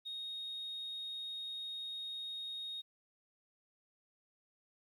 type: tone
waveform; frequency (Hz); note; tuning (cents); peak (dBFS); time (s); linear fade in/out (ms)
sine; 3729; A#7; 0; -39; 0.05-2.82; 20
effects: tanh soft clip ceiling -37 dBFS + 12-bit